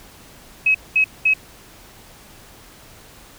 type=tone bursts; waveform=sine; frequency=2558 Hz; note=D#7; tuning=47 cents sharp; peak=-12 dBFS; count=3; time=0.66-1.338 s; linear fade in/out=5 ms; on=86 ms; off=210 ms; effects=pink hiss -45 dBFS RMS until 3.38 s